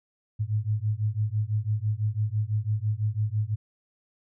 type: beating tone pair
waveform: sine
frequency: 103.9 / 109.9 Hz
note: G#2 / A2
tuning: +1 / -2 cents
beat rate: 6 Hz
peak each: -27 dBFS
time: 0.39-3.56 s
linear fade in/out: 20 ms
effects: none